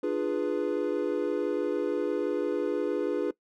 triangle chord, D diminished seventh, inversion none, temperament equal with one note detuned, 297.9 / 349.2 / 415.3 / 493.9 Hz, D4 / F4 / Ab4 / Cb5, +25 / 0 / 0 / 0 cents, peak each -30 / -30 / -29 / -30 dBFS, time 0.03-3.31 s, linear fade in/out 5 ms, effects noise-tail reverb RT60 0.1 s tail -20 dB re dry

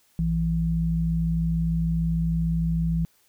sine tone pair together, 58.27 / 164.81 Hz, A#1 / E3, 0 / 0 cents, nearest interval octave + tritone, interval 1800 cents, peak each -27 / -22 dBFS, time 0.19-3.05 s, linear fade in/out 0 ms, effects white hiss -63 dBFS RMS until 3.28 s

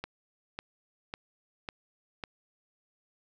click train, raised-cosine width 0.3 ms, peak -20 dBFS, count 5, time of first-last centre 0.04-2.238 s, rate 1.82 Hz, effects none

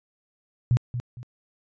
sine tone with echo, 121.5 Hz, B2, 28 cents flat, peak -16 dBFS, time 0.71-0.77 s, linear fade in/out 0 ms, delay 230 ms, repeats 2, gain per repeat -10 dB, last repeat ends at 1.23 s, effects resampled to 16000 Hz

